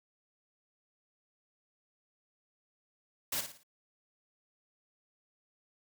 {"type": "noise with echo", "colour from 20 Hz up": "white", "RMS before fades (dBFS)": -34, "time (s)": [3.32, 3.41], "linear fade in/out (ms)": 5, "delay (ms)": 56, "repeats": 4, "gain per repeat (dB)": -8, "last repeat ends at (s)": 3.634, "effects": ["high-pass 80 Hz 12 dB/octave"]}